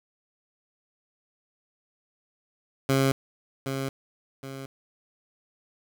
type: tone with echo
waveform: 15% pulse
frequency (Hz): 135.2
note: C#3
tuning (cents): -43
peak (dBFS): -14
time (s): 2.89-3.12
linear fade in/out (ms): 2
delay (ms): 770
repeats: 2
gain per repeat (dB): -8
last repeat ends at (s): 4.66
effects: none